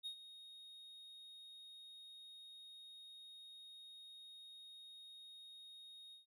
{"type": "tone with ADSR envelope", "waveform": "triangle", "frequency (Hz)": 3729, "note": "A#7", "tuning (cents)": 0, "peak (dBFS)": -40, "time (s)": [0.03, 6.26], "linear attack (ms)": 32, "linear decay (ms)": 87, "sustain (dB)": -13, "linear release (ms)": 130, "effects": []}